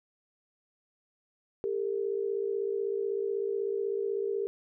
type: tone pair together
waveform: sine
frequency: 399.1 / 455.2 Hz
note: G4 / A#4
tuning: +31 / -41 cents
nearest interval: major second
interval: 228 cents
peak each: -30 / -33 dBFS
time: 1.64-4.47 s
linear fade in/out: 0 ms
effects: none